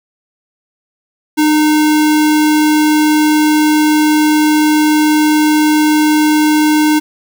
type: tone with sample-and-hold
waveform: sine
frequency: 304.5 Hz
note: D#4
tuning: 37 cents flat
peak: -7 dBFS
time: 1.37-7 s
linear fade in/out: 20 ms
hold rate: 1225 Hz
effects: none